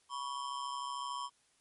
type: ring-modulated tone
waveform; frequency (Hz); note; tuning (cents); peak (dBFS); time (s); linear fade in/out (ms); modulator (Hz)
square; 1046.5; C6; 0; -35; 0.09-1.3; 50; 66.8
effects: white hiss -71 dBFS RMS until 1.6 s + MP3 48 kbps